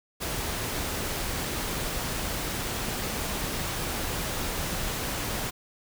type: noise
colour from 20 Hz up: pink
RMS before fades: -31 dBFS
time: 0.2-5.51 s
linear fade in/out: 20 ms
effects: none